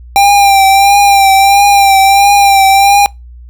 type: tone with vibrato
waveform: square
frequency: 793 Hz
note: G5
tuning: 20 cents sharp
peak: -4 dBFS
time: 0.16-3.06 s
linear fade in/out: 0 ms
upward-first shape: triangle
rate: 1.5 Hz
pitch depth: 43 cents each way
effects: noise-tail reverb RT60 0.2 s tail -24 dB re dry + added 60 Hz sine -29 dBFS peak until 3.49 s